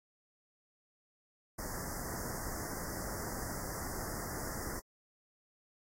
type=band-stop noise; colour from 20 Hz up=pink; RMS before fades=-41 dBFS; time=1.58-4.8 s; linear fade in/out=10 ms; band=2000 to 4900 Hz; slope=96 dB/octave; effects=AAC 48 kbps